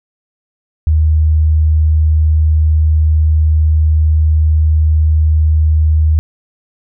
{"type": "tone", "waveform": "sine", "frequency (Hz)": 77.78, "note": "D#2", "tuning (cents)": 0, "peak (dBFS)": -7, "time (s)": [0.87, 6.19], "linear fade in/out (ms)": 0, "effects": []}